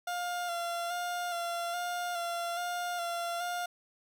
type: tone with vibrato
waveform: 30% pulse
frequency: 697 Hz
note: F5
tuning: 4 cents flat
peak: -30 dBFS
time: 0.07-3.66 s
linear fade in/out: 5 ms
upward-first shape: square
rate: 1.2 Hz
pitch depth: 25 cents each way
effects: none